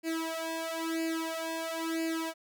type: tone with flanger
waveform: sawtooth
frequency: 326 Hz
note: E4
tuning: 19 cents flat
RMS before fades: -34 dBFS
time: 0.03-2.34 s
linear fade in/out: 50 ms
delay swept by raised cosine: 0.42 to 1.92 ms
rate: 1 Hz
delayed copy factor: +1
effects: none